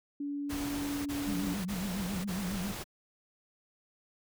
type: tone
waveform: sine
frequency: 286.2 Hz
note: D4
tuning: 45 cents flat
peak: -33 dBFS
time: 0.2-1.54 s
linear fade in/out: 5 ms
type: noise bursts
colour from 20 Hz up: pink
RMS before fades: -40 dBFS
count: 4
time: 0.49-2.842 s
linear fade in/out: 20 ms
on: 570 ms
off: 24 ms
type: tone with vibrato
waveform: sine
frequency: 190.1 Hz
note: F#3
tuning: 47 cents sharp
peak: -33 dBFS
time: 1.27-2.72 s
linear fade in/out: 10 ms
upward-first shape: triangle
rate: 7.3 Hz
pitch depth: 170 cents each way
effects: none